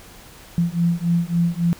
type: beating tone pair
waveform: sine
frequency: 169.2 / 172.8 Hz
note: E3 / F3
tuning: +45 / -18 cents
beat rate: 3.6 Hz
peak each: -20 dBFS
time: 0.58-1.73 s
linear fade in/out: 0 ms
effects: pink hiss -44 dBFS RMS until 1.79 s